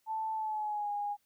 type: tone with pitch glide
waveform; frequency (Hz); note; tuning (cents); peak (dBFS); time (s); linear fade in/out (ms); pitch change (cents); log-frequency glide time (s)
sine; 880 to 821.1; A5 to G#5; 0 to -20; -32; 0.06-1.17; 50; -120; 0.34-0.91
effects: white hiss -75 dBFS RMS until 1.25 s